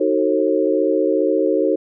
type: chord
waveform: sine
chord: D# diminished seventh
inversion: none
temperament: just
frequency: 311.1 / 373.4 / 448 / 537.6 Hz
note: D#4 / F#4 / A4 / C5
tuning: 0 / +16 / +31 / +47 cents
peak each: -20 dBFS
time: 0-1.76 s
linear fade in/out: 10 ms
effects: none